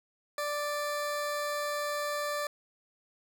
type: tone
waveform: 20% pulse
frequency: 587.3 Hz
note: D5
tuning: in tune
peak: -26 dBFS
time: 0.38-2.47 s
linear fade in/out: 2 ms
effects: none